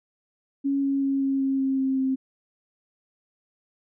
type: tone with pitch steps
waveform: sine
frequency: 277.2 / 275.3 / 273.4 / 271.5 / 269.6 / 267.8 / 265.9 / 264.1 Hz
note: C#4 / C#4 / C#4 / C#4 / C#4 / C4 / C4 / C4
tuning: 0 / -12 / -24 / -36 / -48 / +40 / +28 / +16 cents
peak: -21 dBFS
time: 0.64-2.16 s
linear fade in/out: 20 ms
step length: 190 ms
effects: none